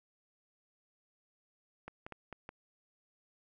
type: clicks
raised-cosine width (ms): 0.5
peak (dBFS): -29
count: 5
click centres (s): 1.88 / 2.065 / 2.123 / 2.327 / 2.491
effects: none